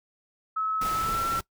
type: tone with pitch glide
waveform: sine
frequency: 1293 to 1346.4 Hz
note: E6 to E6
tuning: -34 to +36 cents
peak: -25 dBFS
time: 0.56-1.4 s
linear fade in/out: 10 ms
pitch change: +70 cents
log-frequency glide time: 0.92-1.21 s
type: noise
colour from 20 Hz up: pink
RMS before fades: -35 dBFS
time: 0.81-1.41 s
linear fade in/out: 5 ms
effects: noise-tail reverb RT60 0.1 s tail -20 dB re dry